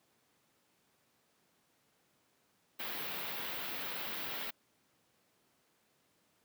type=band-stop noise; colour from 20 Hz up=white; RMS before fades=-40 dBFS; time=2.79-4.51 s; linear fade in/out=10 ms; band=3900 to 16000 Hz; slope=24 dB/octave; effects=pink hiss -73 dBFS RMS until 6.44 s + high-pass 150 Hz 12 dB/octave